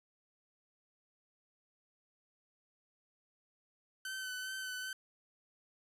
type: tone with vibrato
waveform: sawtooth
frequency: 1522 Hz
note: F#6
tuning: 48 cents sharp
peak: -36 dBFS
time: 4.05-4.93 s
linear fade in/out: 2 ms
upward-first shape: sine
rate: 2.5 Hz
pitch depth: 23 cents each way
effects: resampled to 32000 Hz